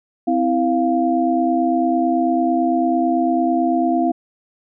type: tone cluster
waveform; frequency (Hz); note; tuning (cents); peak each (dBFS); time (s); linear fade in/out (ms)
sine; 258.4 / 327.4 / 697; C4 / E4 / F5; -21 / -12 / -4; -19; 0.27-4.12; 10
effects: none